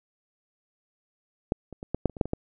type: clicks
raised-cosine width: 2 ms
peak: -10 / -27 / -24 / -13 / -7 / -30 / -26 / -7 / -20 / -13 dBFS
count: 10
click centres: 1.521 / 1.727 / 1.829 / 1.946 / 2.057 / 2.097 / 2.168 / 2.212 / 2.256 / 2.334 s
effects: none